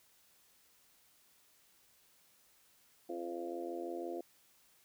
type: harmonic tone with a mistuned harmonic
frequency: 86 Hz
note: F2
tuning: 26 cents flat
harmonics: 3 / 4 / 5 / 6 / 7 / 8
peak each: -50 / -41 / -49 / -46 / -53 / -46 dBFS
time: 3.09-4.21 s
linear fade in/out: 5 ms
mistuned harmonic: 3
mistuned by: +47 cents
effects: white hiss -68 dBFS RMS until 4.84 s